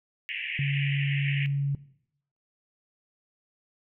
white band-pass noise, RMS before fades -34 dBFS, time 0.29-1.46 s, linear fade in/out 0 ms, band 1800 to 2900 Hz, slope 96 dB/octave
sine tone, 140.3 Hz, C#3, 21 cents sharp, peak -24 dBFS, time 0.59-1.75 s, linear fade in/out 2 ms
effects noise-tail reverb RT60 0.7 s tail -18 dB re dry

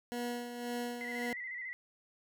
20% pulse tone with tremolo, 241.2 Hz, B3, 41 cents flat, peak -30 dBFS, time 0.12-1.33 s, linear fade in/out 0 ms, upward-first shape sine, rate 1.9 Hz, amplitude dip 55%
sine tone with vibrato, 2000 Hz, B6, 21 cents sharp, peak -39 dBFS, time 1.01-1.73 s, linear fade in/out 0 ms, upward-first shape square, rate 14 Hz, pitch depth 49 cents each way
effects none

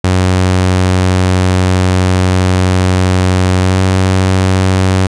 sawtooth tone with pitch glide, 92.3 to 94.08 Hz, F#2 to F#2, -4 to +29 cents, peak -4 dBFS, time 0.04-5.07 s, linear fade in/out 5 ms, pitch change +33 cents, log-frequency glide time 3.6-3.79 s, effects resampled to 22050 Hz

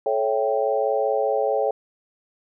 sine chord, A dominant seventh, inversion none, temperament equal with one note detuned, 433.4 / 554.4 / 659.3 / 784 Hz, A4 / C#5 / E5 / G5, -26 / 0 / 0 / 0 cents, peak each -24 / -23 / -27 / -26 dBFS, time 0.06-1.71 s, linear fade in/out 2 ms, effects none

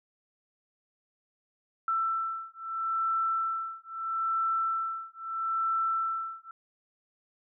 sine beating tone pair, 1333 / 1333.77 Hz, E6 / E6, +19 / +20 cents, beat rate 0.77 Hz, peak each -31 dBFS, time 1.88-6.51 s, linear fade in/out 2 ms, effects none

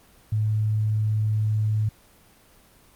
sine tone, 107.6 Hz, A2, 38 cents flat, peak -20 dBFS, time 0.32-1.89 s, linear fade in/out 5 ms, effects pink hiss -55 dBFS RMS until 2.95 s + Opus 24 kbps

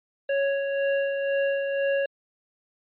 square tone with tremolo, 554.4 Hz, C#5, in tune, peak -22 dBFS, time 0.29-2.06 s, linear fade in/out 5 ms, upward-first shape sine, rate 2 Hz, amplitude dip 40%, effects resampled to 8000 Hz

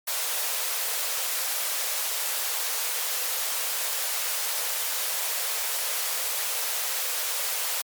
white high-pass noise, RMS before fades -28 dBFS, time 0.07-7.82 s, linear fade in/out 10 ms, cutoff 440 Hz, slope 96 dB/octave, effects MP3 96 kbps

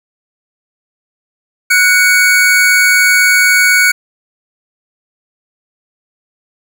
square tone pair together, 1480 / 2238 Hz, F#6 / C#7, 0 / +16 cents, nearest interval perfect fifth, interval 716 cents, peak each -10 dBFS, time 1.7-3.92 s, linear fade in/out 10 ms, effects 7-bit

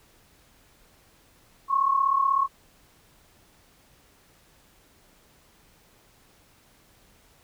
sine tone pair together, 1063.8 / 1100 Hz, C6 / C#6, +28 / -14 cents, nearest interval minor second, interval 58 cents, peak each -25 / -21 dBFS, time 1.68-2.48 s, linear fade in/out 50 ms, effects pink hiss -59 dBFS RMS until 7.43 s

